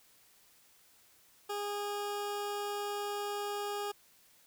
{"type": "tone", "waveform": "20% pulse", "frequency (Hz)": 410, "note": "G#4", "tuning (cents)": -22, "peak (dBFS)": -30, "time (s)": [1.49, 3.92], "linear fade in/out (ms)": 10, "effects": ["white hiss -64 dBFS RMS until 4.46 s"]}